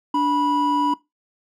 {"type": "tone pair together", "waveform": "triangle", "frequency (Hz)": [291.7, 979.4], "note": ["D4", "B5"], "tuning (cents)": [-12, -15], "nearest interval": "octave + major sixth", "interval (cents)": 2097, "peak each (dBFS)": [-19, -18], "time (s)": [0.14, 0.94], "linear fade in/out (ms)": 5, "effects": ["noise-tail reverb RT60 0.2 s tail -20 dB re dry"]}